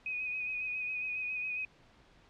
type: tone with vibrato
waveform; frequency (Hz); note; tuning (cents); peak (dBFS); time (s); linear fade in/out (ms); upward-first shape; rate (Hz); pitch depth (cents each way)
sine; 2501; D#7; +8; -33; 0.06-1.65; 2; sine; 7.3; 30
effects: pink hiss -62 dBFS RMS until 2.29 s + low-pass 4000 Hz 12 dB/octave